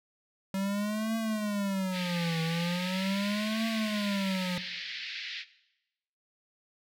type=tone with vibrato; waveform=square; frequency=191.4 Hz; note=G3; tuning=41 cents flat; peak=-30 dBFS; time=0.54-4.58 s; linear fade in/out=2 ms; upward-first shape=triangle; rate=0.4 Hz; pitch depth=290 cents each way
type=band-pass noise; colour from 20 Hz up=pink; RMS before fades=-39 dBFS; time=1.91-5.45 s; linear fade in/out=50 ms; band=1800 to 4800 Hz; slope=48 dB/octave
effects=noise-tail reverb RT60 0.9 s tail -17 dB re dry